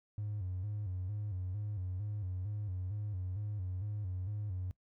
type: tone with vibrato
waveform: triangle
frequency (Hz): 98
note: G2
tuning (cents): 0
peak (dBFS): -33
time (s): 0.18-4.71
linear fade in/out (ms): 0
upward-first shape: square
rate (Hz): 2.2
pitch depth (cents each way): 110
effects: noise-tail reverb RT60 0.1 s tail -21 dB re dry + tanh soft clip ceiling -31 dBFS